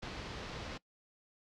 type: low-pass noise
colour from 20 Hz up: pink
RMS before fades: -44 dBFS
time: 0.02-0.78 s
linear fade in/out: 10 ms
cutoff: 5100 Hz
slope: 24 dB/octave
effects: noise-tail reverb RT60 0.1 s tail -22 dB re dry